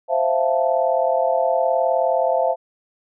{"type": "chord", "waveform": "sine", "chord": "F major seventh", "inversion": "second", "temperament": "equal", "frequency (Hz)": [523.3, 659.3, 698.5, 880], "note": ["C5", "E5", "F5", "A5"], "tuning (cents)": [0, 0, 0, 0], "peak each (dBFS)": [-21, -20, -22, -25], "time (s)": [0.08, 2.56], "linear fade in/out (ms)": 50, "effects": []}